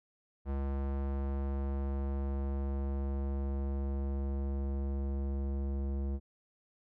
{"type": "tone with low-pass filter sweep", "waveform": "square", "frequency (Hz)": 68.7, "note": "C#2", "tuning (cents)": -15, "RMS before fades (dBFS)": -34, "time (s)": [0.45, 6.2], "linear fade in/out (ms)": 50, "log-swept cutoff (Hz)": [1100, 460], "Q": 0.72, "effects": []}